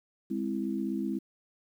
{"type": "chord", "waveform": "sine", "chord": "Ab augmented", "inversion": "none", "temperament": "equal with one note detuned", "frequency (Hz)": [205.3, 261.6, 329.6], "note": ["Ab3", "C4", "E4"], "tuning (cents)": [-20, 0, 0], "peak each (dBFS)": [-33, -34, -34], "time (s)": [0.3, 1.19], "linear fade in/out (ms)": 10, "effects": ["10-bit"]}